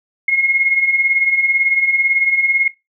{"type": "beating tone pair", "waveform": "sine", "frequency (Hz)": [2141, 2159], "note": ["C7", "C#7"], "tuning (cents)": [39, -46], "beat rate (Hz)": 18, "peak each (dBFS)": [-19, -13], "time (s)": [0.28, 2.68], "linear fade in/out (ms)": 5, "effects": ["noise-tail reverb RT60 0.2 s tail -17 dB re dry"]}